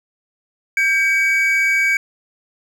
triangle tone pair together, 1590 / 2269 Hz, G6 / C#7, +24 / +40 cents, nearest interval tritone, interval 616 cents, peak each -18 / -13 dBFS, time 0.77-1.97 s, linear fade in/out 2 ms, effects none

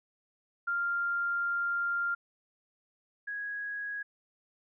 sine tone pair in turn, 1395 / 1658.9 Hz, F6 / G#6, -2 / -2 cents, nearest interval minor third, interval 300 cents, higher second, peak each -28 / -34 dBFS, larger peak first, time 0.67-2.15 / 3.27-4.03 s, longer first, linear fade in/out 10 ms, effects none

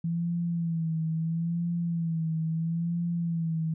sine tone with vibrato, 165.9 Hz, E3, 11 cents sharp, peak -26 dBFS, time 0.04-3.74 s, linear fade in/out 5 ms, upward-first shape sine, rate 0.75 Hz, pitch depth 59 cents each way, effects none

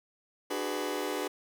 sawtooth chord, G# half-diminished seventh, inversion second, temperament just, 299 / 373.8 / 415.3 / 498.4 Hz, D4 / F#4 / G#4 / B4, +31 / +18 / 0 / +16 cents, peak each -33 dBFS, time 0.5-1.28 s, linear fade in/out 10 ms, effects none

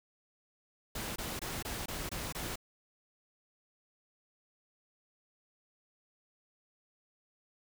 pink noise bursts, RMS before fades -39 dBFS, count 7, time 0.95-2.558 s, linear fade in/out 5 ms, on 210 ms, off 23 ms, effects none

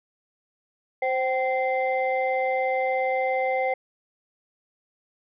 sine tone cluster, 522 / 769 / 2077 Hz, C5 / G5 / C7, -4 / -33 / -13 cents, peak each -24 / -25 / -29 dBFS, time 1.02-3.74 s, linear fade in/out 5 ms, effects tanh soft clip ceiling -14 dBFS

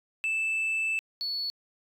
sine tone pair in turn, 2637 / 4418 Hz, E7 / C#8, 0 / -7 cents, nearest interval major sixth, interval 893 cents, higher second, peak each -23 / -28 dBFS, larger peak first, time 0.24-0.99 / 1.21-1.5 s, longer first, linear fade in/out 0 ms, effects tanh soft clip ceiling -25 dBFS

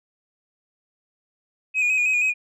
sine tone with vibrato, 2489 Hz, D#7, in tune, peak -15 dBFS, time 1.74-2.34 s, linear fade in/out 50 ms, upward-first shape square, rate 6.3 Hz, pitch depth 33 cents each way, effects tanh soft clip ceiling -17 dBFS

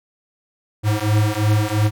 square beating tone pair, 104.7 / 107.6 Hz, G#2 / A2, +15 / -38 cents, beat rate 2.9 Hz, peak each -19 dBFS, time 0.83-1.91 s, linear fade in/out 50 ms, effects none

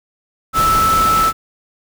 sine tone in noise, 1315 Hz, E6, 5 cents flat, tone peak -11 dBFS, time 0.53-1.33 s, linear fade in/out 50 ms, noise pink, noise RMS -21 dBFS, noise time 0.53-1.33 s, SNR +7 dB, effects none

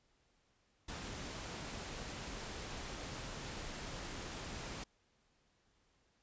pink noise, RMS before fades -45 dBFS, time 0.88-4.84 s, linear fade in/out 5 ms, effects pink hiss -75 dBFS RMS until 6.22 s + resampled to 16000 Hz

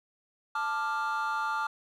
triangle chord, D minor, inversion second, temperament equal with one note detuned, 880 / 1183.5 / 1396.9 Hz, A5 / D6 / F6, 0 / +13 / 0 cents, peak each -30 dBFS, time 0.55-1.67 s, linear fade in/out 5 ms, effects tanh soft clip ceiling -22 dBFS

